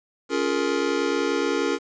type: chord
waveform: square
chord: Bb minor seventh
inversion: first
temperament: just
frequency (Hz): 279.7 / 349.6 / 419.5 / 466.2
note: Db4 / F4 / Ab4 / Bb4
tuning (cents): +16 / +2 / +17 / 0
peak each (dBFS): -28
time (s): 0.29-1.79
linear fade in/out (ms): 50
effects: resampled to 16000 Hz + 8-bit